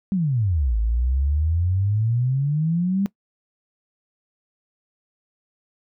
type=exponential two-way sweep; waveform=sine; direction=down then up; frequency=202.3 to 52.8 to 202.3 Hz; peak=-18 dBFS; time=0.12-3.06 s; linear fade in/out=0 ms; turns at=0.77 s; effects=noise-tail reverb RT60 0.1 s tail -20 dB re dry